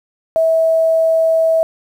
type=tone; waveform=sine; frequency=650 Hz; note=E5; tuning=24 cents flat; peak=-10 dBFS; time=0.36-1.63 s; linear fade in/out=0 ms; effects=7-bit